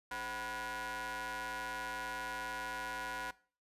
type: ring-modulated tone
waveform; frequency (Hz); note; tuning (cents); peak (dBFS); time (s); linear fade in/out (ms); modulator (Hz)
sawtooth; 233.1; A#3; 0; -32; 0.11-3.31; 5; 1220
effects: noise-tail reverb RT60 0.4 s tail -20 dB re dry + resampled to 32000 Hz